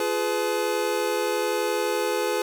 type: tone cluster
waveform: square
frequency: 347.3 / 419 / 500 / 860 Hz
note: F4 / G#4 / B4 / A5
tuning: -10 / +15 / +21 / -40 cents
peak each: -31 / -28 / -28 / -32 dBFS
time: 0-2.42 s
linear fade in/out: 2 ms
effects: none